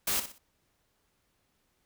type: noise with echo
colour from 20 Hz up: white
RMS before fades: -29 dBFS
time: 0.07-0.2 s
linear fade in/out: 5 ms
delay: 61 ms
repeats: 3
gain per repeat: -10 dB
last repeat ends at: 0.383 s
effects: pink hiss -74 dBFS RMS until 1.85 s